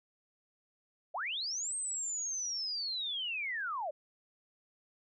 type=linear two-way sweep; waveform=sine; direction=up then down; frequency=550 to 8410 to 550 Hz; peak=-34 dBFS; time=1.14-3.91 s; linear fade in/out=10 ms; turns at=1.75 s; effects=none